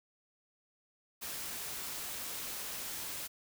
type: noise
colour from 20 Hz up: white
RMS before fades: -41 dBFS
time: 1.21-3.28 s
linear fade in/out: 20 ms
effects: none